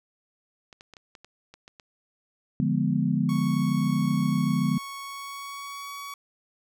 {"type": "clicks", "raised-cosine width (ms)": 0.2, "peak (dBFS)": -29, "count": 9, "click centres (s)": [0.728, 0.809, 0.937, 0.968, 1.152, 1.246, 1.54, 1.679, 1.798]}
{"type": "chord", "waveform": "sine", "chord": "D diminished seventh", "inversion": "none", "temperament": "equal", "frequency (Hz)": [146.83, 174.61, 207.7, 246.9], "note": ["D3", "F3", "Ab3", "Cb4"], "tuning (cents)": [0, 0, 0, 0], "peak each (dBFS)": -27, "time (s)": [2.6, 4.78], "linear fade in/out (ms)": 0}
{"type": "tone with pitch glide", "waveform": "sawtooth", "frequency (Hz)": [1108.7, 1127.4], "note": ["C#6", "C#6"], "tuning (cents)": [0, 29], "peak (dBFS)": -32, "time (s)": [3.29, 6.14], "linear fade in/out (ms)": 2, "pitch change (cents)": 29, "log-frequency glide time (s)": [5.01, 5.9]}
{"effects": []}